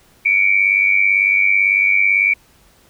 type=tone pair together; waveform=sine; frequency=2251 / 2349 Hz; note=C#7 / D7; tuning=+26 / 0 cents; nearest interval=minor second; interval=74 cents; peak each=-14 dBFS; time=0.25-2.34 s; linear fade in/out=10 ms; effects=pink hiss -52 dBFS RMS until 2.89 s